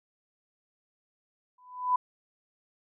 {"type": "tone with exponential growth", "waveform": "sine", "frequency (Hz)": 998, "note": "B5", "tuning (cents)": 18, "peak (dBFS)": -19, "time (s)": [1.58, 1.96], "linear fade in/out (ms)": 5, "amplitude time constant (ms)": 81, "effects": []}